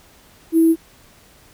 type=tone with sample-and-hold; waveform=sine; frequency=326.6 Hz; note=E4; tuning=16 cents flat; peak=-10 dBFS; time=0.52-0.76 s; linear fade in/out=50 ms; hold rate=11025 Hz; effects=pink hiss -50 dBFS RMS until 1.53 s